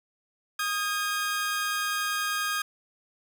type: tone pair together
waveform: sawtooth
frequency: 1241.8 / 1619 Hz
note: D#6 / G#6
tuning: -4 / -45 cents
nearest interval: perfect fourth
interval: 459 cents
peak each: -26 dBFS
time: 0.59-2.62 s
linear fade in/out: 5 ms
effects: none